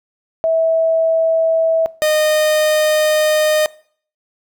sine / 45% pulse tone pair in turn, 651 / 614.5 Hz, E5 / D#5, -22 / -22 cents, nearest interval minor second, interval 100 cents, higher first, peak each -12 / -12 dBFS, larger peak neither, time 0.44-1.86 / 2.02-3.66 s, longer second, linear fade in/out 0 ms, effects noise-tail reverb RT60 0.5 s tail -21 dB re dry

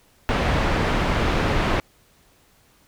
pink low-pass noise, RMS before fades -21 dBFS, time 0.29-1.8 s, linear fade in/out 0 ms, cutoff 2500 Hz, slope 12 dB/octave, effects pink hiss -58 dBFS RMS until 2.87 s

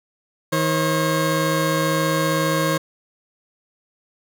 20% pulse tone pair together, 159 / 539 Hz, D#3 / C#5, +38 / -49 cents, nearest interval octave + major sixth, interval 2113 cents, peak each -16 dBFS, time 0.52-2.78 s, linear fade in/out 10 ms, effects none

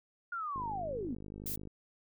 sine linear sweep, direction down, 1435 to 207.7 Hz, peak -35 dBFS, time 0.32-1.15 s, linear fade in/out 5 ms
click train, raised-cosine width 3 ms, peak -33 dBFS, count 58, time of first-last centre 0.56-1.673 s, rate 51.2 Hz
violet noise, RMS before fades -38 dBFS, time 1.46-1.56 s, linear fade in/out 5 ms
effects none

